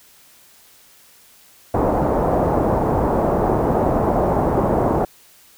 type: low-pass noise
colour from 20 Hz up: white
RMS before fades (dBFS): -18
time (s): 1.74-5.05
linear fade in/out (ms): 5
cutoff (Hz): 820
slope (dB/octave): 24
effects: white hiss -50 dBFS RMS until 5.57 s